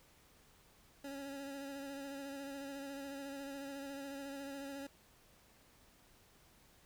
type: tone with vibrato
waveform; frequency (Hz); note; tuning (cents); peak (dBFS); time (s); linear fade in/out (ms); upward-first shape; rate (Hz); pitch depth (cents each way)
25% pulse; 277.2; C#4; 0; -40; 1.04-4.87; 5; sine; 14; 30
effects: pink hiss -66 dBFS RMS until 6.85 s